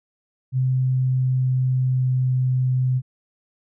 sine tone with pitch glide, 129.4 to 128.21 Hz, C3 to C3, -19 to -35 cents, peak -17 dBFS, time 0.52-3.02 s, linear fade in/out 50 ms, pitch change -16 cents, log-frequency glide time 0.68-2.28 s, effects none

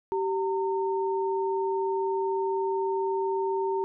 sine tone pair together, 386.3 / 914 Hz, G4 / A#5, -25 / -34 cents, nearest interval octave + minor third, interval 1491 cents, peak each -26 / -30 dBFS, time 0.12-3.84 s, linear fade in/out 0 ms, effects none

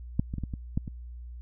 clicks, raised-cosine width 5 ms, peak -11 / -21 / -21 / -20 / -22 / -14 / -23 dBFS, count 7, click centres 0.195 / 0.339 / 0.383 / 0.437 / 0.538 / 0.775 / 0.878 s, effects added 60 Hz sine -39 dBFS peak until 1.41 s

